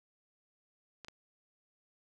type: clicks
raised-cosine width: 0.2 ms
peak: -29 dBFS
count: 2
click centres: 1.047 / 1.084 s
effects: none